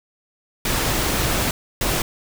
pink noise bursts at uneven times, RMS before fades -21 dBFS, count 2, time 0.65-1.51 / 1.81-2.02 s, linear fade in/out 2 ms, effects none

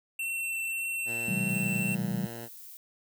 square tone with vibrato, 2700 Hz, E7, 41 cents sharp, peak -31 dBFS, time 0.19-1.95 s, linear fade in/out 5 ms, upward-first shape triangle, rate 1.8 Hz, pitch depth 9 cents each way
10% pulse tone, 116.54 Hz, A#2, in tune, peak -31 dBFS, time 1.05-2.49 s, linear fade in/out 50 ms
sine chord, G# minor seventh, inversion first, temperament just, 124.59 / 155.74 / 186.89 / 207.7 Hz, B2 / D#3 / F#3 / G#3, +16 / +2 / +18 / 0 cents, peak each -37 / -36 / -31 / -35 dBFS, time 1.28-2.27 s, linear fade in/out 5 ms
violet noise, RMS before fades -47 dBFS, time 1.49-2.77 s, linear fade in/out 0 ms
effects none

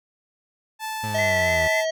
sawtooth tone, 875 Hz, A5, 10 cents flat, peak -24 dBFS, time 0.79-1.86 s, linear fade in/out 50 ms
30% pulse exponential sweep, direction down, 110 to 78.3 Hz, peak -26 dBFS, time 1.03-1.68 s, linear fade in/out 10 ms
harmonic tone, 641 Hz, E5, 49 cents flat, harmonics 1 / 3 / 5 / 7 / 9 / 10, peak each -22 / -32 / -36 / -39 / -41 / -42 dBFS, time 1.14-1.91 s, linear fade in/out 10 ms
sine tone with vibrato, 2000 Hz, B6, 21 cents sharp, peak -22 dBFS, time 1.18-1.81 s, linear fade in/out 10 ms, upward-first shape sine, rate 3.7 Hz, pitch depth 34 cents each way
effects none

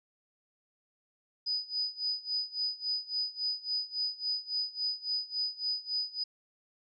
sine tone with tremolo, 4978 Hz, D#8, in tune, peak -28 dBFS, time 1.46-6.24 s, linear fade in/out 10 ms, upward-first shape sine, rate 3.6 Hz, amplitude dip 90%, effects none

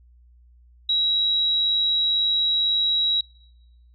sine tone, 3866 Hz, B7, 38 cents flat, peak -18 dBFS, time 0.89-3.21 s, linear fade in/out 5 ms, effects noise-tail reverb RT60 1.0 s tail -26 dB re dry + added 60 Hz sine -50 dBFS peak until 3.94 s

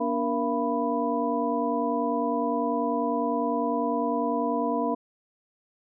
sine tone cluster, 240.8 / 290.8 / 469.6 / 680 / 988 Hz, B3 / D4 / A#4 / F5 / B5, -44 / -17 / +13 / -46 / 0 cents, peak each -30 dBFS, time 0-4.95 s, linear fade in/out 10 ms, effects none

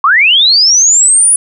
sine linear sweep, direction up, 1046.5 to 9970 Hz, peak -4 dBFS, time 0.04-1.36 s, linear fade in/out 2 ms, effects none

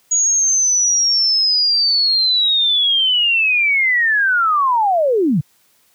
sine linear sweep, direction down, 6780 to 126.3 Hz, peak -12 dBFS, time 0.11-5.41 s, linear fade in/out 10 ms, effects white hiss -57 dBFS RMS until 5.94 s + high-pass 80 Hz 12 dB/octave

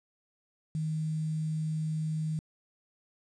sine tone with quantisation, 156.7 Hz, D#3, 13 cents sharp, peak -29 dBFS, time 0.75-2.39 s, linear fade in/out 0 ms, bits 9, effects resampled to 24000 Hz

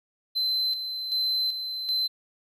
triangle tone with tremolo, 4068 Hz, C8, 50 cents flat, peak -22 dBFS, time 0.35-2.08 s, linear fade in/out 20 ms, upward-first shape square, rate 1.3 Hz, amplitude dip 55%, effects none

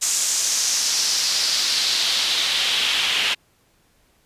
pink noise with band-pass filter sweep, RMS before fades -21 dBFS, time 0.01-3.35 s, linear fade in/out 20 ms, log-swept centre 7100 to 2900 Hz, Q 2.6, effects pink hiss -61 dBFS RMS until 4.25 s + resampled to 32000 Hz

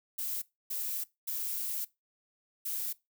violet noise bursts at uneven times, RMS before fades -35 dBFS, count 4, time 0.18-0.42 / 0.7-1.04 / 1.27-1.85 / 2.65-2.93 s, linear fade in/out 10 ms, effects noise-tail reverb RT60 0.2 s tail -20 dB re dry

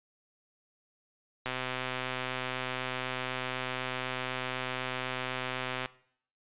click train, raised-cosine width 0.3 ms, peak -17 dBFS, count 564, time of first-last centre 1.46-5.858 s, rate 128 Hz, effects noise-tail reverb RT60 0.6 s tail -19 dB re dry + resampled to 8000 Hz

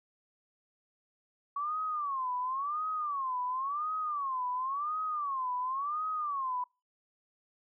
sine tone with vibrato, 1120 Hz, C#6, 18 cents sharp, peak -31 dBFS, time 1.56-6.64 s, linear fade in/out 5 ms, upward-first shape sine, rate 0.94 Hz, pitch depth 210 cents each way, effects noise-tail reverb RT60 0.3 s tail -26 dB re dry

